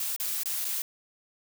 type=noise with dropouts; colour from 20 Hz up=blue; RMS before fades=-31 dBFS; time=0-0.82 s; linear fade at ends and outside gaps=2 ms; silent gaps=0.163-0.199 / 0.434-0.457 / 0.646-0.65 s; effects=none